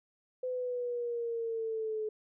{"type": "exponential sweep", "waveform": "sine", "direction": "down", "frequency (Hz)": [509, 428.6], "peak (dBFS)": -32, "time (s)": [0.43, 2.09], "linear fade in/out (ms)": 5, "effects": []}